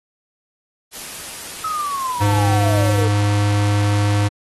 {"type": "noise", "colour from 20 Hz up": "white", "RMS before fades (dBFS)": -32, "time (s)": [0.91, 3.06], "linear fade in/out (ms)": 50}
{"type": "linear sweep", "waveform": "sine", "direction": "down", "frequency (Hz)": [1295, 434.6], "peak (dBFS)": -21, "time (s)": [1.64, 3.08], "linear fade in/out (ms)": 5}
{"type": "tone", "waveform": "square", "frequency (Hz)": 102.7, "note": "G#2", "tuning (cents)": -19, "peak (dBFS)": -15, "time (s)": [2.2, 4.29], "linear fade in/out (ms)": 20}
{"effects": ["AAC 32 kbps"]}